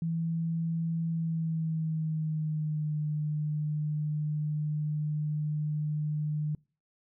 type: tone with pitch glide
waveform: sine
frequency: 164.81 to 151.13 Hz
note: E3 to D3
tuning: 0 to +50 cents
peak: -28 dBFS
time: 0.02-6.55 s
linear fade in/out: 2 ms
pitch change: -150 cents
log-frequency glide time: 1.09-2.98 s
effects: noise-tail reverb RT60 0.4 s tail -26 dB re dry